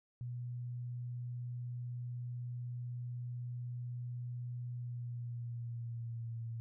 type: tone with pitch glide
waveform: sine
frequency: 122 to 115.15 Hz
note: B2 to A#2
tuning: -21 to -21 cents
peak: -39 dBFS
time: 0.21-6.6 s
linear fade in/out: 0 ms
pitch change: -100 cents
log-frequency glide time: 4.72-6.38 s
effects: none